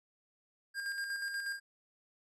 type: tone with tremolo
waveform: square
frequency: 1609 Hz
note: G6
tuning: 45 cents sharp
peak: -35 dBFS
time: 0.74-1.6 s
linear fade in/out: 50 ms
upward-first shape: square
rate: 8.3 Hz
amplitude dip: 40%
effects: low-pass 11000 Hz 12 dB/octave